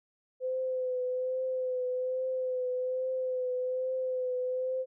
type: tone with vibrato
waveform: sine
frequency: 510 Hz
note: C5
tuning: 44 cents flat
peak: -29 dBFS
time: 0.4-4.86 s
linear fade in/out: 50 ms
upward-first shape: triangle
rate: 1.2 Hz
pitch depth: 30 cents each way
effects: none